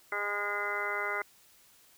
harmonic tone, 204.6 Hz, G#3, 26 cents flat, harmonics 2 / 3 / 4 / 5 / 6 / 7 / 8 / 9 / 10, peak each -40 / -42 / -42 / -42 / -39 / -36 / -46 / -46 / -35 dBFS, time 0.12-1.22 s, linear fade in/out 2 ms, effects white hiss -61 dBFS RMS until 1.97 s

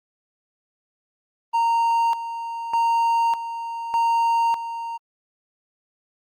triangle tone with tremolo, 925 Hz, A#5, 14 cents flat, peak -15 dBFS, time 1.53-4.98 s, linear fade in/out 20 ms, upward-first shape square, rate 0.83 Hz, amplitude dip 70%, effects Opus 24 kbps

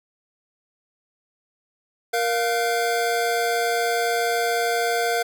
square tone cluster, 468.3 / 701 / 1523 Hz, A#4 / F5 / F#6, +8 / +6 / +50 cents, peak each -25 / -24 / -29 dBFS, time 2.13-5.23 s, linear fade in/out 10 ms, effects none

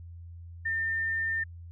sine tone, 1805 Hz, A6, 44 cents sharp, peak -27 dBFS, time 0.65-1.44 s, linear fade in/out 10 ms, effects added 85 Hz sine -42 dBFS peak until 1.71 s

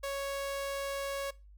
sawtooth tone, 554.4 Hz, C#5, in tune, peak -30 dBFS, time 0.03-1.31 s, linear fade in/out 10 ms, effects noise-tail reverb RT60 0.3 s tail -22 dB re dry + added 50 Hz sine -52 dBFS peak until 1.57 s

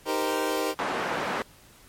25% pulse chord, C minor seventh, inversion first, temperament equal with one note detuned, 311.1 / 392 / 466.2 / 517.8 Hz, Eb4 / G4 / Bb4 / C5, 0 / 0 / 0 / -18 cents, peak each -27 dBFS, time 0.05-0.75 s, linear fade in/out 50 ms
white band-pass noise, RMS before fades -29 dBFS, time 0.79-1.42 s, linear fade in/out 0 ms, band 210 to 1300 Hz, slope 12 dB/octave
effects pink hiss -54 dBFS RMS until 1.88 s + MP3 64 kbps

